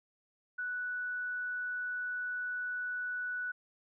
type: tone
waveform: sine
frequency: 1480 Hz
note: F#6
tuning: in tune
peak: -34 dBFS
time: 0.58-3.52 s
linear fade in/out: 10 ms
effects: none